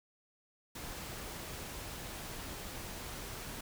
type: noise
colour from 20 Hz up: pink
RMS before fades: -44 dBFS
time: 0.75-3.61 s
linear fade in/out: 5 ms
effects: none